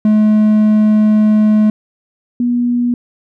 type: tone pair in turn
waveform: triangle / sine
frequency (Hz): 213.6 / 242.1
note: G#3 / B3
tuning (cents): +49 / -34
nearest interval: major second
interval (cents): 217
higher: second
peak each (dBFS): -5 / -11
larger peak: first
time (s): 0.05-1.7 / 2.4-2.94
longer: first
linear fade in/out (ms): 2
effects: none